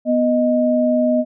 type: tone pair together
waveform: sine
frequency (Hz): 246.9 / 622.1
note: B3 / D#5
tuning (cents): 0 / 0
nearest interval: octave + major third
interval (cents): 1600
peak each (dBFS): -16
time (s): 0.05-1.25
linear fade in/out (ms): 50
effects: none